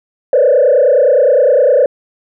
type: tone with frequency modulation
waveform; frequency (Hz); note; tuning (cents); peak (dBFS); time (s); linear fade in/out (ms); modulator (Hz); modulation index
sine; 541; C#5; -42; -5; 0.33-1.86; 2; 29.7; 2
effects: tanh soft clip ceiling -2 dBFS